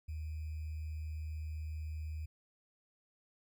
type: tone with sample-and-hold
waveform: sine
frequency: 77.78 Hz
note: D#2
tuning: in tune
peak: -38 dBFS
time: 0.08-2.26 s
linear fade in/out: 10 ms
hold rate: 2450 Hz
effects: none